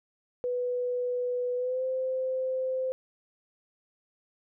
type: tone with pitch glide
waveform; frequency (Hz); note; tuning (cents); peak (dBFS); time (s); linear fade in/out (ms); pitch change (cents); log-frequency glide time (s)
sine; 493.9 to 518.5; B4 to C5; 0 to -16; -27; 0.44-2.92; 0; +84; 1.56-1.84
effects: none